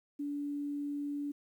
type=tone; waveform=sine; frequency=288.1 Hz; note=D4; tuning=33 cents flat; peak=-34 dBFS; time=0.19-1.32 s; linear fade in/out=10 ms; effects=11-bit